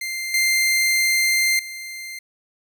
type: tone with level steps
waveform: sawtooth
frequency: 2093 Hz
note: C7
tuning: in tune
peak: -22 / -13 / -28 dBFS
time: 0.01-2.19 s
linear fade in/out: 5 ms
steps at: 0.34 / 1.59 s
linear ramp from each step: 2 ms
effects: none